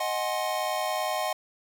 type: chord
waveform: square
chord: Ab dominant seventh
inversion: second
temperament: equal with one note detuned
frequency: 622.3 / 740 / 830.6 / 1058.1 Hz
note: Eb5 / Gb5 / Ab5 / C6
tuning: 0 / 0 / 0 / +19 cents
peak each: -32 / -32 / -36 / -34 dBFS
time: 0-1.33 s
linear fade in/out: 5 ms
effects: none